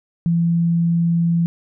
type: tone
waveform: sine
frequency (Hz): 168.9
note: E3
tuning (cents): +42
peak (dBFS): -14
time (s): 0.26-1.46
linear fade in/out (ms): 0
effects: none